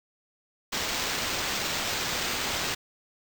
white noise with sample-and-hold, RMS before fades -30 dBFS, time 0.72-2.75 s, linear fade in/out 10 ms, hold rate 11025 Hz, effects none

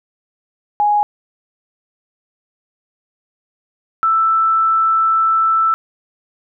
sine tone pair in turn, 830.6 / 1323.5 Hz, G#5 / E6, 0 / +7 cents, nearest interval minor sixth, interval 807 cents, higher second, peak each -11 dBFS, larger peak neither, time 0.8-1.03 / 4.03-5.74 s, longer second, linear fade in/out 0 ms, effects none

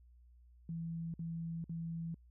sine tone bursts, 165.8 Hz, E3, 10 cents sharp, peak -38 dBFS, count 3, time 0.69-2.144 s, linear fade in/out 2 ms, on 450 ms, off 52 ms, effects added 60 Hz sine -59 dBFS peak until 2.3 s

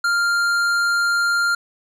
sine tone with tanh clipping, 1396.9 Hz, F6, in tune, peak -18 dBFS, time 0.04-1.55 s, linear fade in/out 5 ms, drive 13 dB, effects none

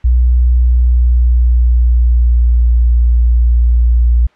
sine tone with pitch glide, 61 to 59.13 Hz, B1 to A#1, -21 to +25 cents, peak -6 dBFS, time 0.04-4.27 s, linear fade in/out 10 ms, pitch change -54 cents, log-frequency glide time 0.54-2.7 s, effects white hiss -49 dBFS RMS until 4.35 s + low-pass 2000 Hz 12 dB/octave

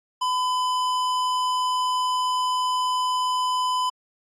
sine tone with hard clipping, 1007 Hz, B5, 33 cents sharp, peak -23 dBFS, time 0.21-3.9 s, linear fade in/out 10 ms, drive 14 dB, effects AAC 64 kbps

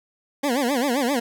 20% pulse tone with vibrato, 261.6 Hz, C4, in tune, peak -15 dBFS, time 0.43-1.2 s, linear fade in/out 10 ms, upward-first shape sine, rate 7.6 Hz, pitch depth 200 cents each way, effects none

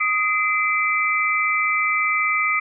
sine tone cluster, 1248 / 2053 / 2332 Hz, D#6 / C7 / D7, +5 / -33 / -13 cents, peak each -22 dBFS, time 0-2.6 s, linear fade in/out 10 ms, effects none

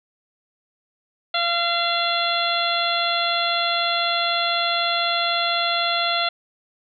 harmonic tone, 686 Hz, F5, 31 cents flat, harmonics 1 / 2 / 3 / 4 / 5 / 6, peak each -25 / -25 / -29 / -29 / -25 / -27 dBFS, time 1.34-6.29 s, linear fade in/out 5 ms, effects none

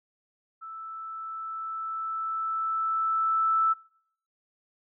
sine tone with level ramp, 1318.5 Hz, E6, in tune, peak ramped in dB -38 to -20 dBFS, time 0.61-3.74 s, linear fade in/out 20 ms, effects noise-tail reverb RT60 0.7 s tail -26 dB re dry

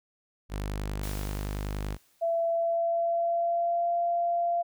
sawtooth tone, 50.5 Hz, G#1, 48 cents flat, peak -27 dBFS, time 0.49-1.98 s, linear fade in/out 50 ms
white noise with exponential decay, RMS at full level -41 dBFS, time 1.03-2.78 s, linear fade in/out 2 ms, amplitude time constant 380 ms
sine tone with pitch glide, 670 to 689.2 Hz, E5 to F5, +28 to -23 cents, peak -24 dBFS, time 2.21-4.63 s, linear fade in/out 20 ms, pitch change +49 cents, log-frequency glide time 2.48-3.9 s
effects none

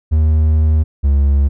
triangle tone pair in turn, 77.78 / 69.96 Hz, D#2 / C#2, 0 / +17 cents, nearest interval major second, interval 183 cents, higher first, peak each -7 dBFS, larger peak neither, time 0.11-0.84 / 1.03-1.49 s, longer first, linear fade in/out 20 ms, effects none

